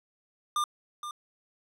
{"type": "tone with echo", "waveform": "square", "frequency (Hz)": 1200, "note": "D6", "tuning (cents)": 37, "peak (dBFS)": -26, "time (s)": [0.56, 0.64], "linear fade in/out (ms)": 2, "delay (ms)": 470, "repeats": 1, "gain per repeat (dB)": -10, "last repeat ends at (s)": 1.11, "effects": ["low-pass 11000 Hz 12 dB/octave"]}